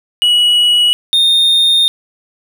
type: tone pair in turn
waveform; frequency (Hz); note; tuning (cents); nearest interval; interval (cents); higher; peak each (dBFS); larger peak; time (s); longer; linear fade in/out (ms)
triangle; 2923 / 3664; F#7 / A#7; -22 / -31; major third; 391; second; -6; neither; 0.22-0.93 / 1.13-1.88; second; 0
effects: none